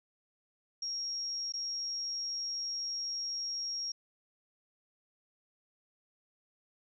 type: tone with dropouts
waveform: sine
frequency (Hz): 5588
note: F8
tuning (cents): 0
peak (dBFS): -34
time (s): 0.82-3.92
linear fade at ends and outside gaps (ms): 5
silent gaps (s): 1.523-1.537
effects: none